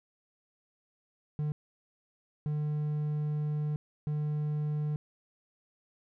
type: tone bursts at uneven times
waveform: triangle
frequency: 150 Hz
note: D3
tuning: 37 cents sharp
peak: -27 dBFS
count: 3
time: 1.39-1.52 / 2.46-3.76 / 4.07-4.96 s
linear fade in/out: 0 ms
effects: none